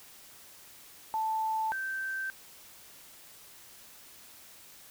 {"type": "tone pair in turn", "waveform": "sine", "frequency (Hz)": [880, 1557.6], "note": ["A5", "G6"], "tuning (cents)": [0, -12], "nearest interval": "minor seventh", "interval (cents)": 988, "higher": "second", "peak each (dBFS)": [-28, -32], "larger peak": "first", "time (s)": [[1.14, 1.72], [1.72, 2.3]], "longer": "neither", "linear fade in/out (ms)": 0, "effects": ["white hiss -53 dBFS RMS until 4.9 s"]}